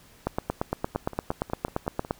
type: two click trains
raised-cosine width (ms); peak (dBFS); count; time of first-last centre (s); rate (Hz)
1; -24 / -11; 7 / 17; 0.95-2.049 / 0.27-2.109; 5.46 / 8.7
effects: pink hiss -55 dBFS RMS until 2.19 s